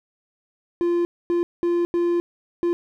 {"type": "tone bursts at uneven times", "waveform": "triangle", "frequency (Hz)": 346, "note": "F4", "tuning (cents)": -16, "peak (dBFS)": -16, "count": 5, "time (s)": [[0.81, 1.05], [1.3, 1.43], [1.63, 1.85], [1.94, 2.2], [2.63, 2.73]], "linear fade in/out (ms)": 0, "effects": []}